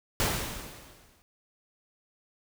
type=noise with exponential decay; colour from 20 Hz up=pink; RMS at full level=-25 dBFS; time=0.2-1.22 s; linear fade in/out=0 ms; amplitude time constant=220 ms; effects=none